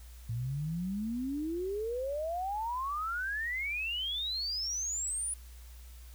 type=exponential sweep; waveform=sine; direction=up; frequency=111.5 to 9956 Hz; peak=-32 dBFS; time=0.29-5.34 s; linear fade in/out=5 ms; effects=added 60 Hz sine -47 dBFS peak until 6.14 s + white hiss -59 dBFS RMS until 6.14 s